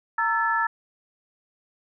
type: tone cluster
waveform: sine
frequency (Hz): 919 / 1331 / 1734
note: A#5 / E6 / A6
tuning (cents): -25 / +16 / -26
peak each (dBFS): -25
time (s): 0.18-0.67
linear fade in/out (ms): 5
effects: none